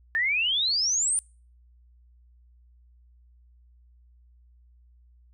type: exponential sweep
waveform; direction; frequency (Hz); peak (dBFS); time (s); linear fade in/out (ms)
sine; up; 1760 to 9397; -22; 0.15-1.19; 0
effects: noise-tail reverb RT60 0.4 s tail -26 dB re dry + added 60 Hz sine -54 dBFS peak until 5.33 s